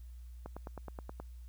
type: click train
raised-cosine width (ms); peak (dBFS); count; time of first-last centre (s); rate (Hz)
1; -29; 8; 0.46-1.2; 9.46
effects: added 60 Hz sine -46 dBFS peak until 1.48 s + white hiss -71 dBFS RMS until 1.48 s